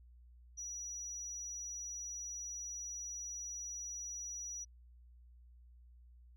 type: tone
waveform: sine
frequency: 5840 Hz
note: F#8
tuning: 24 cents flat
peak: -40 dBFS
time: 0.57-4.65 s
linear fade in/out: 20 ms
effects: tanh soft clip ceiling -39 dBFS + added 60 Hz sine -57 dBFS peak until 6.36 s